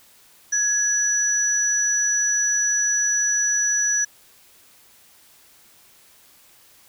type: tone pair together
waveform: sine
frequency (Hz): 1678 / 5904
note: G#6 / F#8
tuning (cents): +17 / -5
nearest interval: octave + minor seventh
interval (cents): 2178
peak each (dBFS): -24 / -19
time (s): 0.52-4.05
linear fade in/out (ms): 10
effects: white hiss -53 dBFS RMS until 6.88 s